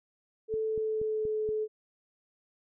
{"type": "tone with pitch glide", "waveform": "sine", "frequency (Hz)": [439, 431], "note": ["A4", "A4"], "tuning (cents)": [-4, -36], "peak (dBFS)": -28, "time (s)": [0.48, 1.68], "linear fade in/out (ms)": 50, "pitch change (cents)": -32, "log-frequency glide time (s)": [0.64, 1.35]}
{"type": "click train", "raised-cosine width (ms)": 3, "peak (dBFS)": -30, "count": 5, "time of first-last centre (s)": [0.54, 1.49], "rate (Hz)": 4.21}
{"effects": []}